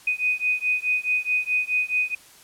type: beating tone pair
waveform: sine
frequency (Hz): 2491 / 2495.7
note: D#7 / D#7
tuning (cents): +1 / +5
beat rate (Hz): 4.7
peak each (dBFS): -24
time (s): 0.07-2.15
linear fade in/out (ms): 5
effects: white hiss -50 dBFS RMS until 2.43 s + low-pass 12000 Hz 12 dB/octave